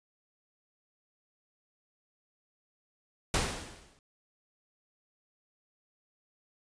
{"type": "noise with exponential decay", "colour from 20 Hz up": "pink", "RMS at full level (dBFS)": -26, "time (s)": [3.34, 3.99], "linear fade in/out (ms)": 1, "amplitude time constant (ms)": 140, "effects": ["resampled to 22050 Hz"]}